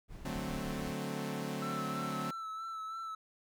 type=noise; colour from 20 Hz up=brown; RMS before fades=-46 dBFS; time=0.08-0.95 s; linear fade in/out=50 ms
type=chord; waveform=sawtooth; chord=D dominant seventh; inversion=none; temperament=equal; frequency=146.83 / 185 / 220 / 261.6 Hz; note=D3 / F#3 / A3 / C4; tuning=0 / 0 / 0 / 0 cents; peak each=-38 dBFS; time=0.25-2.31 s; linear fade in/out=5 ms
type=tone with vibrato; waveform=triangle; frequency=1318.5 Hz; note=E6; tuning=in tune; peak=-37 dBFS; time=1.62-3.15 s; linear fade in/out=5 ms; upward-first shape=sine; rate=3.1 Hz; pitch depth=28 cents each way
effects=none